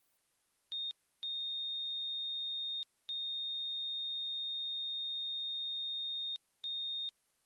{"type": "tone bursts at uneven times", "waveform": "sine", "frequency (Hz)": 3682, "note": "A#7", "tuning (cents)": -22, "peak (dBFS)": -36, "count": 4, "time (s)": [[0.72, 0.91], [1.23, 2.83], [3.09, 6.36], [6.64, 7.09]], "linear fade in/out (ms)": 0, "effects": ["white hiss -75 dBFS RMS until 7.45 s", "Opus 32 kbps"]}